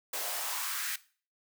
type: noise with high-pass filter sweep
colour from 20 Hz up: white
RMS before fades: -35 dBFS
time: 0.13-0.96 s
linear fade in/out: 5 ms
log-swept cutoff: 500 to 1800 Hz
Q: 2.6
effects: noise-tail reverb RT60 0.4 s tail -18 dB re dry